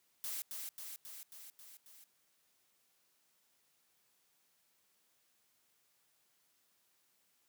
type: noise with echo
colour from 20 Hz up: blue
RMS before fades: -41 dBFS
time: 0.24-0.42 s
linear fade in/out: 0 ms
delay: 270 ms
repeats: 6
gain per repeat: -3 dB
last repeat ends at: 2.04 s
effects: white hiss -75 dBFS RMS until 7.48 s + high-pass 100 Hz 12 dB/octave